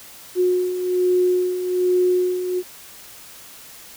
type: beating tone pair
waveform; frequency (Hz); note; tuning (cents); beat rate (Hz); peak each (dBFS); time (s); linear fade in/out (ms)
sine; 361.7 / 362.9; F#4 / F#4; -39 / -34; 1.2; -24 / -17; 0.35-2.63; 50
effects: white hiss -42 dBFS RMS until 3.96 s